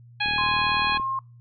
harmonic tone, 830.6 Hz, G#5, in tune, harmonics 1 / 2 / 3 / 4 / 5, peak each -30 / -28 / -26 / -30 / -31 dBFS, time 0.2-0.98 s, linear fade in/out 10 ms
click train, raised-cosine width 3 ms, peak -25 dBFS, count 30, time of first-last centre 0.26-0.998 s, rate 39.3 Hz
sine tone with pitch glide, 1046.5 to 1067.3 Hz, C6 to C6, 0 to +34 cents, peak -24 dBFS, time 0.38-1.19 s, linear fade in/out 2 ms, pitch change +34 cents, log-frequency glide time 0.62-0.92 s
effects noise-tail reverb RT60 0.3 s tail -26 dB re dry + added 119 Hz sine -46 dBFS peak until 1.4 s

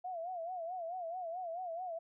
sine tone with vibrato, 698.5 Hz, F5, in tune, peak -38 dBFS, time 0.04-1.99 s, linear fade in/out 10 ms, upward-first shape sine, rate 4.6 Hz, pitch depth 120 cents each way, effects none

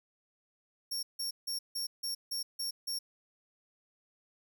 sawtooth tone bursts, 5510 Hz, F8, 24 cents flat, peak -31 dBFS, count 8, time 0.91-2.99 s, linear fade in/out 10 ms, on 120 ms, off 160 ms, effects none

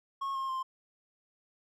triangle tone with pitch steps, 1091 / 1069.8 / 1049 Hz, C#6 / C6 / C6, -28 / +38 / +4 cents, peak -30 dBFS, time 0.21-0.63 s, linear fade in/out 10 ms, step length 140 ms, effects none

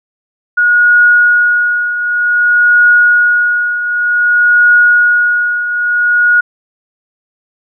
sine tone with tremolo, 1447 Hz, F#6, 39 cents flat, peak -3 dBFS, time 0.57-6.41 s, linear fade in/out 10 ms, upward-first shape triangle, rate 0.54 Hz, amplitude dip 70%, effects none

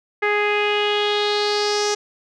sawtooth tone with low-pass filter sweep, 415.3 Hz, G#4, in tune, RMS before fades -20 dBFS, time 0.22-1.95 s, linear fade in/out 10 ms, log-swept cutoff 2000 to 6000 Hz, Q 4.2, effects none

